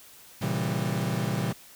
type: chord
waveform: 40% pulse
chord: A# diminished seventh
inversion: none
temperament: equal with one note detuned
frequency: 116.54 / 135.97 / 164.81 / 196 Hz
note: A#2 / C#3 / E3 / G3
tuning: 0 / -33 / 0 / 0 cents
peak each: -31 dBFS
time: 0.41-1.53 s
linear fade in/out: 10 ms
effects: white hiss -51 dBFS RMS until 1.75 s